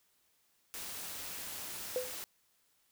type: noise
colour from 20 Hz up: white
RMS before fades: -43 dBFS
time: 0.74-2.24 s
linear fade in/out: 0 ms
type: tone with exponential decay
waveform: sine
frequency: 505 Hz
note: B4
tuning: 39 cents sharp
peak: -28 dBFS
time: 1.96-2.19 s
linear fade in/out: 1 ms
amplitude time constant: 48 ms
effects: white hiss -73 dBFS RMS until 2.91 s